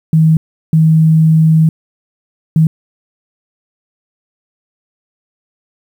sine tone bursts at uneven times, 159.3 Hz, D#3, 41 cents sharp, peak -5 dBFS, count 3, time 0.13-0.37 / 0.73-1.69 / 2.56-2.67 s, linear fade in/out 2 ms, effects 7-bit

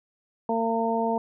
harmonic tone, 227.7 Hz, A#3, 40 cents flat, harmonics 1 / 2 / 3 / 4, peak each -28 / -28 / -28 / -28 dBFS, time 0.49-1.18 s, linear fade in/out 2 ms, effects none

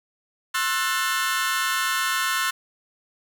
sawtooth chord, F# half-diminished seventh, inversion second, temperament just, 1065.6 / 1332 / 1480 / 1776 Hz, C6 / E6 / F#6 / A6, +31 / +18 / 0 / +16 cents, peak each -24 dBFS, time 0.54-2.51 s, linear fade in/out 10 ms, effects none

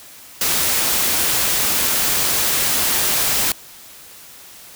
white noise, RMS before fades -18 dBFS, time 0.41-3.52 s, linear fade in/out 2 ms, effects white hiss -41 dBFS RMS until 4.75 s

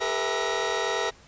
25% pulse tone cluster, 399.7 / 448.1 / 489.5 / 656 / 1889 Hz, G4 / A4 / B4 / E5 / A#6, +34 / +32 / -15 / -9 / +22 cents, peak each -28 dBFS, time 0-1.11 s, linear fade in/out 20 ms, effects pink hiss -53 dBFS RMS until 1.27 s + resampled to 16000 Hz

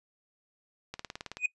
click train, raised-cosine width 0.2 ms, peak -21 dBFS, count 9, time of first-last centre 0.94-1.37 s, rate 18.6 Hz
triangle tone with exponential growth, 2488 Hz, D#7, 1 cent flat, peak -19 dBFS, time 1.38-1.46 s, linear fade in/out 5 ms, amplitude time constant 17 ms
effects noise-tail reverb RT60 0.1 s tail -22 dB re dry + resampled to 24000 Hz

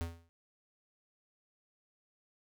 square tone with exponential decay, 84 Hz, E2, 33 cents sharp, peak -32 dBFS, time 0.01-0.29 s, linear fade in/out 0 ms, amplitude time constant 60 ms, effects none

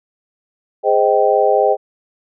sine chord, Ab major seventh, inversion none, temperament just, 415.3 / 519.1 / 623 / 778.7 Hz, Ab4 / C5 / Eb5 / G5, 0 / -14 / +2 / -12 cents, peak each -16 dBFS, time 0.83-1.77 s, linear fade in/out 50 ms, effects none

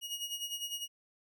sawtooth tone with tremolo, 2881 Hz, F#7, 47 cents flat, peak -31 dBFS, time 0.01-0.88 s, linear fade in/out 50 ms, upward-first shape sine, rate 9.9 Hz, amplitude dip 70%, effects none

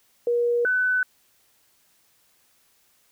sine tone pair in turn, 477.5 / 1503.3 Hz, A#4 / F#6, +42 / +27 cents, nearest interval octave + minor sixth, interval 1985 cents, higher second, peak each -19 dBFS, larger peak neither, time 0.27-0.65 / 0.65-1.03 s, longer neither, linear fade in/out 2 ms, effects white hiss -63 dBFS RMS until 3.11 s

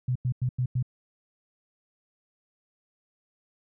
sine tone bursts, 125.8 Hz, B2, 32 cents sharp, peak -23 dBFS, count 5, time 0.08-0.827 s, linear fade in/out 5 ms, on 75 ms, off 93 ms, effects none

